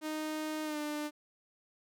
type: tone with pitch glide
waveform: sawtooth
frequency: 309.5 to 298.6 Hz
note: D#4 to D4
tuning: -9 to +29 cents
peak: -31 dBFS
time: 0.01-1.11 s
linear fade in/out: 50 ms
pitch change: -62 cents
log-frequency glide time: 0.64-0.78 s
effects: none